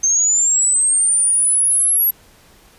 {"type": "linear sweep", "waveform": "sine", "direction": "up", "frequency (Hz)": [6272, 11570], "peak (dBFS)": -12, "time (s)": [0.03, 2.11], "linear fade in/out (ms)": 10, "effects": ["pink hiss -49 dBFS RMS until 2.78 s", "resampled to 32000 Hz"]}